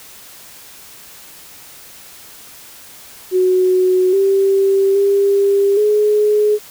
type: tone with pitch steps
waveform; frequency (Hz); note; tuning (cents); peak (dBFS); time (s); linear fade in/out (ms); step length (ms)
sine; 369.1 / 390.5 / 398.5 / 420.5; F#4 / G4 / G4 / G#4; -4 / -7 / +28 / +22; -10; 3.31-6.59; 50; 820
effects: white hiss -39 dBFS RMS until 6.7 s